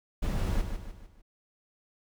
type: noise with echo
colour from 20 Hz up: brown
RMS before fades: -29 dBFS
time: 0.22-0.62 s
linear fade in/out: 10 ms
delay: 150 ms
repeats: 4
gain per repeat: -7 dB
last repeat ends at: 1.22 s
effects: none